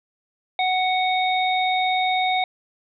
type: harmonic tone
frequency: 742 Hz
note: F#5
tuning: 5 cents sharp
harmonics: 1 / 3 / 5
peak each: -20 / -25 / -27 dBFS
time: 0.59-2.44 s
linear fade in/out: 2 ms
effects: none